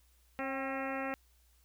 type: harmonic tone with a mistuned harmonic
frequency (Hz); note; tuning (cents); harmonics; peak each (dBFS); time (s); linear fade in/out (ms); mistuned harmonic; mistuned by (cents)
269.4; C#4; -49; 1 / 2 / 3 / 4 / 5 / 6 / 7 / 8 / 9 / 10; -40 / -40 / -42 / -47 / -44 / -48 / -44 / -48 / -49 / -50; 0.39-1.14; 0; 3; -37
effects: added 60 Hz sine -65 dBFS peak until 1.64 s + white hiss -71 dBFS RMS until 1.64 s